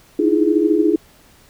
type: tone cluster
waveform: sine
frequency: 306.5 / 319.6 / 340.8 / 417.3 Hz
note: D#4 / D#4 / F4 / G#4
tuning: -26 / +47 / -42 / +8 cents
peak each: -18 dBFS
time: 0.19-0.96 s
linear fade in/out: 5 ms
effects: pink hiss -50 dBFS RMS until 1.49 s